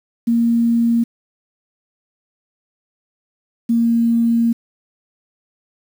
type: tone pair in turn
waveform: sine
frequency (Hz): 233.1 / 232.1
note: A#3 / A#3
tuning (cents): 0 / -7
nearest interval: unison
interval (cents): 7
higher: first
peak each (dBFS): -12 / -12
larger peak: neither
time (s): 0.27-1.04 / 3.69-4.53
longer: second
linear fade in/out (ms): 10
effects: 7-bit